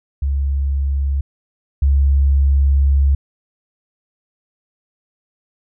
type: tone pair in turn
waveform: sine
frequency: 69.2 / 69.2 Hz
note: C#2 / C#2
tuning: -2 / -2 cents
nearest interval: unison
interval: 0 cents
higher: neither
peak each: -15 / -10 dBFS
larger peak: second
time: 0.22-1.21 / 1.82-3.15 s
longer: second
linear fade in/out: 5 ms
effects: none